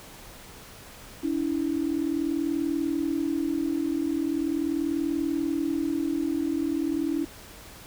sine tone pair together, 285.9 / 326.3 Hz, D4 / E4, -46 / -18 cents, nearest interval major second, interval 228 cents, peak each -27 dBFS, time 1.23-7.25 s, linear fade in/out 10 ms, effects pink hiss -46 dBFS RMS until 7.86 s

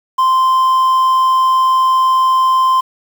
triangle tone with quantisation, 1041 Hz, C6, 9 cents flat, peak -7 dBFS, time 0.18-2.81 s, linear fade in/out 10 ms, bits 6, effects none

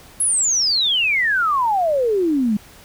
sine exponential sweep, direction down, 11000 to 200 Hz, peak -15 dBFS, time 0.2-2.57 s, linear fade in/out 5 ms, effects pink hiss -45 dBFS RMS until 2.84 s

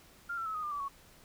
sine tone with pitch steps, 1396.9 / 1344.6 / 1294.4 / 1245.9 / 1199.3 / 1154.5 / 1111.3 Hz, F6 / E6 / E6 / D#6 / D6 / D6 / C#6, 0 / +34 / -32 / +2 / +36 / -30 / +4 cents, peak -34 dBFS, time 0.29-0.885 s, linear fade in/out 10 ms, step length 85 ms, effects pink hiss -59 dBFS RMS until 1.24 s

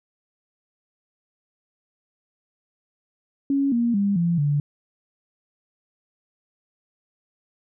sine tone with pitch steps, 277.2 / 235.8 / 200.6 / 170.64 / 145.15 Hz, C#4 / A#3 / G3 / F3 / D3, 0 / +20 / +40 / -40 / -20 cents, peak -18 dBFS, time 3.5-4.6 s, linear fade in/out 2 ms, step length 220 ms, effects none

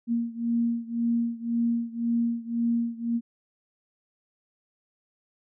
sine beating tone pair, 233.1 / 235 Hz, A#3 / A#3, 0 / +14 cents, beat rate 1.9 Hz, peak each -26 / -28 dBFS, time 0.07-3.21 s, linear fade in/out 50 ms, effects none

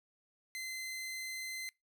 sawtooth tone, 2062 Hz, C7, 26 cents flat, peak -36 dBFS, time 0.55-1.69 s, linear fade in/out 0 ms, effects noise-tail reverb RT60 0.2 s tail -24 dB re dry

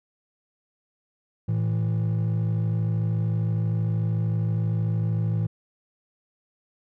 triangle tone pair together, 111.48 / 164.5 Hz, A2 / E3, +23 / -3 cents, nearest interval perfect fifth, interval 674 cents, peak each -20 / -24 dBFS, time 1.48-5.47 s, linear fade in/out 10 ms, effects tanh soft clip ceiling -16 dBFS

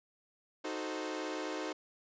sawtooth chord, D# diminished seventh, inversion none, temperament equal with one note detuned, 311.1 / 370 / 438.7 / 523.3 Hz, D#4 / F#4 / A4 / C5, 0 / 0 / -5 / 0 cents, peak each -36 / -39 / -40 / -39 dBFS, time 0.64-1.73 s, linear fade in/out 10 ms, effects resampled to 16000 Hz

